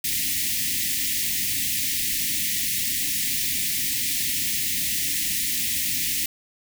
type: band-stop noise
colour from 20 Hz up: white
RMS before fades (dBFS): -25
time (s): 0.04-6.26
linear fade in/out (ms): 5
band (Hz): 320 to 1800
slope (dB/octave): 96
effects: none